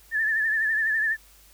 sine tone with vibrato, 1760 Hz, A6, in tune, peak -21 dBFS, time 0.11-1.17 s, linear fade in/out 50 ms, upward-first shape triangle, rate 12 Hz, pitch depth 75 cents each way, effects added 50 Hz sine -56 dBFS peak until 1.53 s + white hiss -55 dBFS RMS until 1.53 s

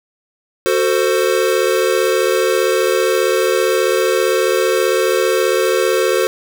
square chord, F# diminished, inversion none, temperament equal with one note detuned, 370 / 448.2 / 523.3 Hz, F#4 / A4 / C5, 0 / +32 / 0 cents, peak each -18 dBFS, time 0.66-6.27 s, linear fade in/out 0 ms, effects none

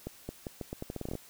accelerating click train, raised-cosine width 2 ms, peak -23 dBFS, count 14, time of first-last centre 0.07-1.153 s, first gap 220 ms, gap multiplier 0.81, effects white hiss -55 dBFS RMS until 1.29 s

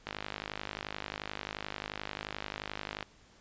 click train, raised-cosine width 0.3 ms, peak -20 dBFS, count 153, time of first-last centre 0.07-3.027 s, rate 51.4 Hz, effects pink hiss -61 dBFS RMS until 3.4 s + resampled to 16000 Hz

